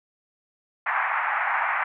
pink band-pass noise, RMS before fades -25 dBFS, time 0.86-1.84 s, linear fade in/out 5 ms, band 770 to 2200 Hz, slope 48 dB/octave, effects none

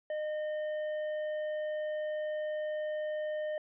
sine tone with tanh clipping, 611 Hz, D#5, 32 cents flat, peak -34 dBFS, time 0.1-3.58 s, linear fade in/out 2 ms, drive 8 dB, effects resampled to 8000 Hz

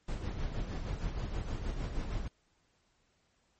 brown noise with tremolo, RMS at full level -34 dBFS, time 0.08-2.28 s, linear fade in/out 5 ms, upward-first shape sine, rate 6.4 Hz, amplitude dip 50%, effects pink hiss -73 dBFS RMS until 3.59 s + MP3 32 kbps

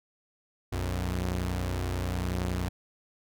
sawtooth tone pair together, 60.96 / 91 Hz, B1 / F#2, -22 / -28 cents, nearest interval perfect fifth, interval 694 cents, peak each -28 / -27 dBFS, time 0.72-2.69 s, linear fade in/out 10 ms, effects none

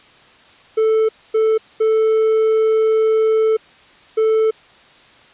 triangle tone bursts at uneven times, 440 Hz, A4, in tune, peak -10 dBFS, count 4, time 0.77-1.09 / 1.34-1.58 / 1.8-3.57 / 4.17-4.51 s, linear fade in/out 10 ms, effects white hiss -47 dBFS RMS until 5.33 s + resampled to 8000 Hz

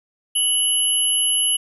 sine tone pair together, 2960 / 11164 Hz, F#7 / F9, 0 / -2 cents, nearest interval octave + major seventh, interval 2298 cents, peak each -19 dBFS, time 0.35-1.57 s, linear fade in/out 10 ms, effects none

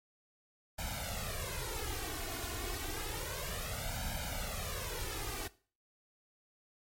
pink noise with flanger, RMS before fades -39 dBFS, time 0.78-5.48 s, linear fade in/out 10 ms, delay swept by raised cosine 1.3 to 2.8 ms, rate 0.3 Hz, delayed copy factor +1, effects noise-tail reverb RT60 0.4 s tail -19 dB re dry + MP3 64 kbps

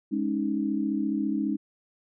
sine chord, Ab suspended fourth, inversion none, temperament just, 207.7 / 276.9 / 311.5 Hz, Ab3 / Db4 / Eb4, 0 / -2 / +2 cents, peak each -29 dBFS, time 0.11-1.57 s, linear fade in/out 20 ms, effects none

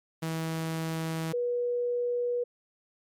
sawtooth / sine tone pair in turn, 161.9 / 485.2 Hz, E3 / B4, -31 / -31 cents, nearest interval octave + perfect fifth, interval 1900 cents, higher second, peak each -26 dBFS, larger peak neither, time 0.22-1.33 / 1.33-2.44 s, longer neither, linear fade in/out 10 ms, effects MP3 96 kbps

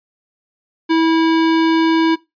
square tone, 325.5 Hz, E4, 22 cents flat, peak -12 dBFS, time 0.89-2.16 s, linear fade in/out 20 ms, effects noise-tail reverb RT60 0.2 s tail -20 dB re dry + resampled to 11025 Hz

